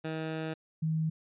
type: tone pair in turn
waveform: 15% pulse / sine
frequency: 158.8 / 158.8 Hz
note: D#3 / D#3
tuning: +36 / +36 cents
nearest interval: unison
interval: 0 cents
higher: neither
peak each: -27 / -27 dBFS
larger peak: neither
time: 0.04-0.54 / 0.82-1.1 s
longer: first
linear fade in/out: 10 ms
effects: resampled to 8000 Hz